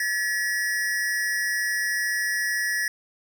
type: tone pair together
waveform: square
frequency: 1718 / 1915.7 Hz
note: A6 / A#6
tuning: -42 / +47 cents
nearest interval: major second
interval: 189 cents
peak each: -27 dBFS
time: 0-2.88 s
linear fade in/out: 2 ms
effects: none